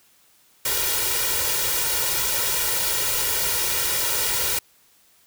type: noise with comb filter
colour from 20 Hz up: white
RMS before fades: -23 dBFS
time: 0.65-4.59 s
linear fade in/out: 5 ms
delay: 2.1 ms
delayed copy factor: +0.8
effects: white hiss -58 dBFS RMS until 5.26 s